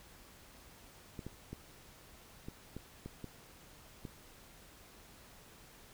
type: clicks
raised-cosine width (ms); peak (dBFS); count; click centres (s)
3; -30; 8; 1.192 / 1.266 / 1.53 / 2.485 / 2.766 / 3.06 / 3.243 / 4.052
effects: pink hiss -58 dBFS RMS until 5.93 s